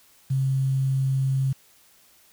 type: tone with quantisation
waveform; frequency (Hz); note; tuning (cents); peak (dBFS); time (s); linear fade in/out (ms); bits
sine; 133.9; C3; +40; -20; 0.3-1.53; 10; 8
effects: white hiss -57 dBFS RMS until 2.32 s